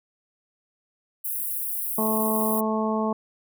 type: high-pass noise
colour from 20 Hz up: white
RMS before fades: -29 dBFS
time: 1.24-2.61 s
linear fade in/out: 10 ms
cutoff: 9900 Hz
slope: 48 dB/octave
type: harmonic tone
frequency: 218.2 Hz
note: A3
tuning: 14 cents flat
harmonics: 1 / 2 / 3 / 4 / 5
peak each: -25 / -29 / -30 / -31 / -31 dBFS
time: 1.98-3.13 s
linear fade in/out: 5 ms
effects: none